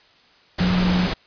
sine tone in noise, 180.7 Hz, F#3, 41 cents flat, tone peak -17 dBFS, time 0.6-1.07 s, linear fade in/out 10 ms, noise pink, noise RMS -24 dBFS, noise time 0.58-1.14 s, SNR +4 dB, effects white hiss -54 dBFS RMS until 1.26 s + resampled to 11025 Hz

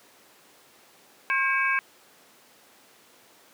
sine tone cluster, 1073 / 1611 / 2263 / 2588 Hz, C6 / G6 / C#7 / E7, +43 / +47 / +35 / -32 cents, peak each -28 / -25 / -27 / -30 dBFS, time 1.3-1.79 s, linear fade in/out 0 ms, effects pink hiss -55 dBFS RMS until 3.53 s + high-pass 300 Hz 12 dB/octave

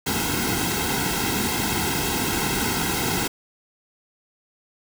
pink noise with comb filter, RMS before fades -24 dBFS, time 0.06-3.28 s, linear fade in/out 10 ms, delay 1.7 ms, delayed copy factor -0.95, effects none

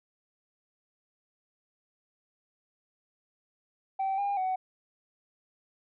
sine tone with pitch steps, 773 / 805 / 749 Hz, G5 / G5 / F#5, -24 / +46 / +21 cents, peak -25 dBFS, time 3.99-4.56 s, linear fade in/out 10 ms, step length 190 ms, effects tanh soft clip ceiling -25 dBFS

